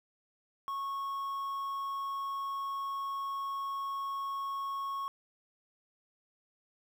triangle tone with quantisation, 1100 Hz, C#6, 14 cents flat, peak -32 dBFS, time 0.68-5.08 s, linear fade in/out 0 ms, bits 10, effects none

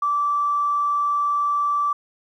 triangle tone with tanh clipping, 1163 Hz, D6, 17 cents flat, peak -18 dBFS, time 0.02-1.93 s, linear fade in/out 5 ms, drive 3 dB, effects none

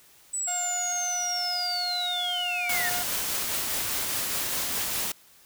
sine linear sweep, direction down, 8000 to 1760 Hz, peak -27 dBFS, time 0.33-2.9 s, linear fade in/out 10 ms
sawtooth tone, 715 Hz, F5, 41 cents sharp, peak -28 dBFS, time 0.47-3.03 s, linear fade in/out 10 ms
white noise with tremolo, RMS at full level -28 dBFS, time 2.69-5.12 s, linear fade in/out 5 ms, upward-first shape triangle, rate 4.9 Hz, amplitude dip 25%
effects white hiss -56 dBFS RMS until 5.45 s

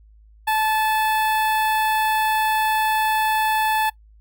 sawtooth tone with notch filter, 870 Hz, A5, 20 cents flat, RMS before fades -20 dBFS, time 0.47-3.9 s, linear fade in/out 10 ms, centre 6100 Hz, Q 0.74, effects noise-tail reverb RT60 0.1 s tail -21 dB re dry + added 53 Hz sine -47 dBFS peak until 4.2 s

